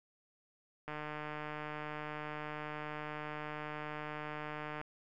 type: click train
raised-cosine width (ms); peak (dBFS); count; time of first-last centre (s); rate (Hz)
0.5; -27; 595; 0.88-4.814; 151
effects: none